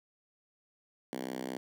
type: tone with high-pass filter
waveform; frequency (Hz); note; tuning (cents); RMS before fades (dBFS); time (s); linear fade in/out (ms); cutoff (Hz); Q
5% pulse; 64.3; C2; -30; -39; 1.13-1.57; 0; 240; 2.1
effects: none